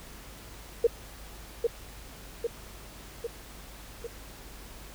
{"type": "tone with echo", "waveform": "sine", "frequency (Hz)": 466.2, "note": "A#4", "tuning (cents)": 0, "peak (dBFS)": -17, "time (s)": [0.84, 0.87], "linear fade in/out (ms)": 5, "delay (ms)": 800, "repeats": 4, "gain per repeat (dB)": -4, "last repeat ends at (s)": 4.07, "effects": ["added 50 Hz sine -48 dBFS peak until 4.94 s", "pink hiss -48 dBFS RMS until 4.94 s"]}